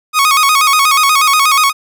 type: tone with vibrato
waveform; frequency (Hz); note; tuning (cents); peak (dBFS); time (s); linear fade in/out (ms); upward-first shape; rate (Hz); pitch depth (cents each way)
sawtooth; 1174.7; D6; 0; -4; 0.13-1.73; 50; square; 8.3; 100
effects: none